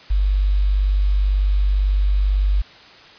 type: tone with quantisation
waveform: sine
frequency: 49 Hz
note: G1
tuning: in tune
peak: -14 dBFS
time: 0.1-2.62 s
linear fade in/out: 10 ms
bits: 7
effects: white hiss -44 dBFS RMS until 3.18 s + resampled to 11025 Hz